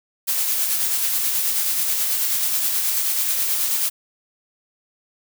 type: noise with tremolo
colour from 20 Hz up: blue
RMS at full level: -20 dBFS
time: 0.27-3.9 s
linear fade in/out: 20 ms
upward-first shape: sine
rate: 9.3 Hz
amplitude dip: 30%
effects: none